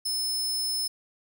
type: tone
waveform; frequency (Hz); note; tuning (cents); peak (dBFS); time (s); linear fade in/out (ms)
sawtooth; 5230; E8; -15; -24; 0.05-0.88; 10
effects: none